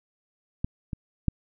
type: clicks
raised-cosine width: 5 ms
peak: -14 / -19 / -10 dBFS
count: 3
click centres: 0.645 / 0.932 / 1.283 s
effects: none